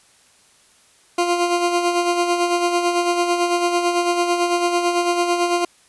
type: tone with tremolo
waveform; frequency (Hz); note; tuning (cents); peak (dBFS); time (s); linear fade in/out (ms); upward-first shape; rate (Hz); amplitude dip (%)
20% pulse; 349.2; F4; 0; -10; 1.18-5.65; 5; sine; 9; 50
effects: white hiss -54 dBFS RMS until 5.88 s + resampled to 24000 Hz